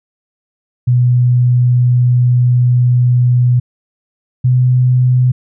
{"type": "tone pair in turn", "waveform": "sine", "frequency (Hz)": [123.47, 126.06], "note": ["B2", "B2"], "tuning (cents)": [0, 36], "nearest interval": "unison", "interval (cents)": 36, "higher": "second", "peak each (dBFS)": -7, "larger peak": "neither", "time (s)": [[0.87, 3.6], [4.44, 5.32]], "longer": "first", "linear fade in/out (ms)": 10, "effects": []}